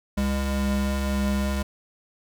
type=tone pair together; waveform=square; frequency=68 / 202.2 Hz; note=C#2 / G#3; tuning=-33 / -46 cents; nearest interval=octave + perfect fifth; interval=1887 cents; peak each=-26 dBFS; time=0.17-1.63 s; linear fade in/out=10 ms; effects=none